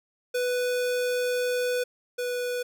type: tone pair in turn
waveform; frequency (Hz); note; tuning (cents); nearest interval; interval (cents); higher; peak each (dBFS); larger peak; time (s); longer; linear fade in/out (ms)
square; 495.2 / 492.1; B4 / B4; +5 / -6; unison; 11; first; -25 / -28; first; 0.34-1.84 / 2.18-2.63; first; 10
effects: none